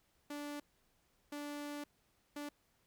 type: tone bursts at uneven times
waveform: sawtooth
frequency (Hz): 291.6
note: D4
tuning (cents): -12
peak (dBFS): -38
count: 3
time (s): 0.3-0.6 / 1.32-1.84 / 2.36-2.49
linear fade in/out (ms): 5
effects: pink hiss -75 dBFS RMS until 2.86 s

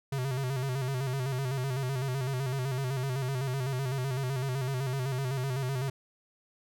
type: tone with vibrato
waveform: square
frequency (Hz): 131.9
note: C3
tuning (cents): +14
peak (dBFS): -30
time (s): 0.12-5.9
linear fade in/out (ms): 5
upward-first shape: square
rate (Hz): 7.9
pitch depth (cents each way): 73
effects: none

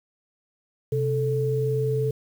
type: tone pair together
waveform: sine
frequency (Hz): 130.4 / 438.6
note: C3 / A4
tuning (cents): -5 / -6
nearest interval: octave + major sixth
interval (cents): 2099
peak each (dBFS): -24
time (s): 0.92-2.11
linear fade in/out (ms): 5
effects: 8-bit

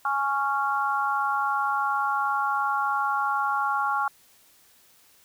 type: chord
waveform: sine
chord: Db major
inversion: second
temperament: just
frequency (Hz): 831.5 / 1108.7 / 1385.9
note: Ab5 / Db6 / F6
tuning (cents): +2 / 0 / -14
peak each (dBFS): -27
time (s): 0.05-4.08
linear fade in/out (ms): 2
effects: white hiss -58 dBFS RMS until 5.24 s

